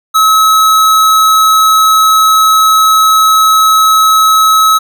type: tone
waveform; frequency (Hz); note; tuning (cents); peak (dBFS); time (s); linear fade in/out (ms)
square; 1288; E6; -41; -5; 0.14-4.79; 20
effects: none